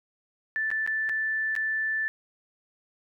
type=tone with dropouts; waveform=sine; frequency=1760 Hz; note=A6; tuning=in tune; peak=-25 dBFS; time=0.56-2.08 s; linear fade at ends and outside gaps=0 ms; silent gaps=0.704-0.714 / 0.864-0.875 / 1.091-1.095 / 1.553-1.563 s; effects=none